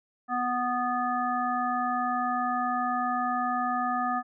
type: harmonic tone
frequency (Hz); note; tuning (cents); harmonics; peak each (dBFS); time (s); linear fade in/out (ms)
246.9; B3; 0; 1 / 3 / 5 / 7; -33 / -29 / -29 / -37; 0.28-4.23; 50
effects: none